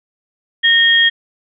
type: tone pair together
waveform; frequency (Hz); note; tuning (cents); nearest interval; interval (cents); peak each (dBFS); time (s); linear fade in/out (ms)
sine; 1844 / 3254; A#6 / G#7; -19 / -36; minor seventh; 983; -11; 0.63-1.1; 20
effects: none